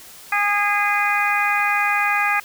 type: harmonic tone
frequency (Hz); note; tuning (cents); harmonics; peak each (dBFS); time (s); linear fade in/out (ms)
410; G#4; -22; 2 / 3 / 4 / 5 / 6; -23 / -23 / -23 / -23 / -23; 0.32-2.4; 5
effects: white hiss -42 dBFS RMS until 2.44 s